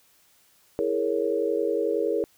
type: chord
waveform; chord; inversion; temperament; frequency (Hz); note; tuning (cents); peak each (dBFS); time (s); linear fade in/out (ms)
sine; A# half-diminished seventh; second; equal; 329.6 / 415.3 / 466.2 / 554.4; E4 / G#4 / A#4 / C#5; 0 / 0 / 0 / 0; -30 / -27 / -26 / -30; 0.79-2.24; 0
effects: white hiss -61 dBFS RMS until 2.37 s